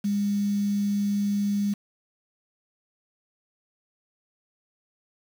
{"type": "tone with quantisation", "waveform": "sine", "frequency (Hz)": 202.9, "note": "G#3", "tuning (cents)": -40, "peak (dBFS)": -22, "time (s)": [0.04, 1.74], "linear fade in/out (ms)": 10, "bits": 7, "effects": []}